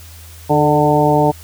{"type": "harmonic tone with a mistuned harmonic", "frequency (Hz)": 149.3, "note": "D3", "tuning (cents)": 29, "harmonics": [1, 2, 3, 4, 5, 6], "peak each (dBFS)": [-17, -17, -17, -17, -17, -17], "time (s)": [0.49, 1.32], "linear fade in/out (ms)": 20, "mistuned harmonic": 3, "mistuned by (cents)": -35, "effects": ["added 82 Hz sine -36 dBFS peak until 1.43 s", "white hiss -41 dBFS RMS until 1.43 s"]}